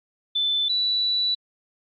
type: tone pair in turn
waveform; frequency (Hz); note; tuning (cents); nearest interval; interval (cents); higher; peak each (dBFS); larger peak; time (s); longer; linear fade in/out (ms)
sine; 3520 / 3951; A7 / B7; 0 / 0; major second; 200; second; -20; neither; 0.35-0.69 / 0.69-1.35; second; 10
effects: Opus 48 kbps